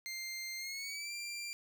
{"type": "tone with pitch glide", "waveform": "20% pulse", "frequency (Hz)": [2100, 2371], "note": ["C7", "D7"], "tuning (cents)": [6, 16], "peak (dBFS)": -35, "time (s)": [0.06, 1.53], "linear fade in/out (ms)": 0, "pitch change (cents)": 210, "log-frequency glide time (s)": [0.58, 1.13], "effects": []}